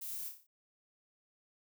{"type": "noise with echo", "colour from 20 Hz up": "violet", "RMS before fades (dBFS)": -43, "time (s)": [0.01, 0.29], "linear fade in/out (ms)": 10, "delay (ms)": 30, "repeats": 6, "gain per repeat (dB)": -5, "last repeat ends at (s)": 0.47, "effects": []}